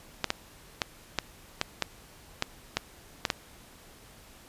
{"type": "clicks", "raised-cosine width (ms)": 0.2, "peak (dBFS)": -8, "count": 10, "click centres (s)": [0.243, 0.304, 0.818, 1.187, 1.614, 1.823, 2.424, 2.77, 3.252, 3.302], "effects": ["pink hiss -53 dBFS RMS until 4.48 s", "resampled to 32000 Hz"]}